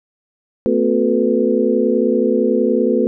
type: tone cluster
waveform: sine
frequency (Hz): 224.7 / 255.4 / 362.9 / 438 / 496.8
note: A3 / C4 / F#4 / A4 / B4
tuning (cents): +37 / -42 / -34 / -8 / +10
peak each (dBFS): -19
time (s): 0.66-3.07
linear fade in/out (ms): 0
effects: none